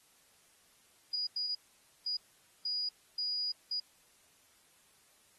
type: tone bursts at uneven times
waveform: sine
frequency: 4900 Hz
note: D#8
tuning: 27 cents flat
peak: -32 dBFS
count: 6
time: 1.13-1.27 / 1.36-1.55 / 2.06-2.17 / 2.65-2.89 / 3.18-3.52 / 3.71-3.8 s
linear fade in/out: 5 ms
effects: white hiss -66 dBFS RMS until 5.38 s + AAC 32 kbps